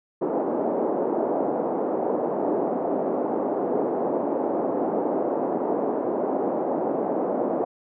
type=band-pass noise; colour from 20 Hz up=pink; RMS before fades=-25 dBFS; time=0.21-7.65 s; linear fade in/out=10 ms; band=270 to 760 Hz; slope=24 dB/octave; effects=none